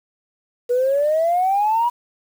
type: exponential sweep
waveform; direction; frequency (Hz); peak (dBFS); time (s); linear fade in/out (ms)
sine; up; 480 to 976; -14; 0.69-1.9; 20
effects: tanh soft clip ceiling -11 dBFS + 7-bit